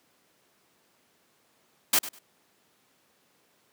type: noise with echo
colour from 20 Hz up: white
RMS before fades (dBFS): -21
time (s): 1.93-1.99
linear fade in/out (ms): 5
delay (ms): 100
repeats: 2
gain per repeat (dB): -15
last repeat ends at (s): 2.19
effects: pink hiss -66 dBFS RMS until 3.72 s + high-pass 200 Hz 12 dB/octave